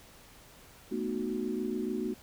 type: chord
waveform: sine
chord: B dominant seventh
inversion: third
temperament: equal with one note detuned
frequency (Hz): 220 / 246.9 / 306.5 / 370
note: A3 / B3 / D#4 / F#4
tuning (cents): 0 / 0 / -26 / 0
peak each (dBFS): -36 / -36 / -38 / -35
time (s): 0.91-2.14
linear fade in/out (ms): 10
effects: pink hiss -55 dBFS RMS until 2.22 s